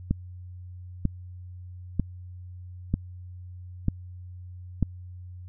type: click train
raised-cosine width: 5 ms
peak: -10 dBFS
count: 6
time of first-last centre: 0.11-4.827 s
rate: 1.06 Hz
effects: added 90 Hz sine -39 dBFS peak until 5.48 s